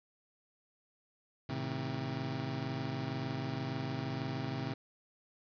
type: chord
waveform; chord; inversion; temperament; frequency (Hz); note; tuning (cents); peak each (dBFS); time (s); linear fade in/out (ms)
25% pulse; A diminished; none; just; 110 / 132 / 158.4; A2 / C3 / Eb3; 0 / +16 / +31; -38 / -34 / -38; 1.49-4.74; 5
effects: resampled to 11025 Hz + 9-bit